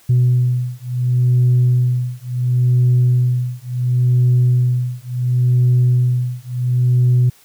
sine beating tone pair, 123.8 / 124.51 Hz, B2 / B2, +5 / +15 cents, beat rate 0.71 Hz, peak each -14 dBFS, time 0.09-7.3 s, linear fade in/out 10 ms, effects tanh soft clip ceiling -7 dBFS + white hiss -50 dBFS RMS until 7.44 s

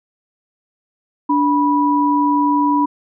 sine tone pair together, 291.4 / 980 Hz, D4 / B5, -13 / -14 cents, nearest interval octave + major sixth, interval 2099 cents, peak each -15 dBFS, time 1.29-2.86 s, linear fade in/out 10 ms, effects none

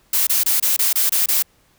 blue noise bursts, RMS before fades -17 dBFS, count 8, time 0.13-1.425 s, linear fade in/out 5 ms, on 140 ms, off 25 ms, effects pink hiss -58 dBFS RMS until 1.78 s

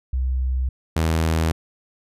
sine / sawtooth tone pair in turn, 64.3 / 80.77 Hz, C2 / E2, -30 / -35 cents, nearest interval major third, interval 395 cents, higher second, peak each -19 / -14 dBFS, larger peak second, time 0.13-0.69 / 0.96-1.52 s, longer neither, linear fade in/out 5 ms, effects resampled to 32000 Hz

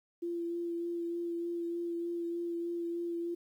sine tone with vibrato, 341.7 Hz, F4, 38 cents flat, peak -33 dBFS, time 0.22-3.35 s, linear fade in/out 10 ms, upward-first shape sine, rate 3.3 Hz, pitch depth 13 cents each way, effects 11-bit

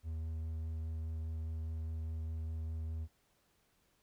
triangle tone with vibrato, 80 Hz, D#2, 49 cents sharp, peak -35 dBFS, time 0.03-3.08 s, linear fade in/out 50 ms, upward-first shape sine, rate 4.9 Hz, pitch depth 10 cents each way, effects pink hiss -74 dBFS RMS until 4.02 s

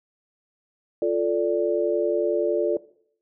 sine chord, D minor, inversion first, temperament equal with one note detuned, 349.2 / 440 / 583.3 Hz, F4 / A4 / D5, 0 / 0 / -12 cents, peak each -24 dBFS, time 1.02-2.77 s, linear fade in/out 2 ms, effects noise-tail reverb RT60 0.6 s tail -18 dB re dry

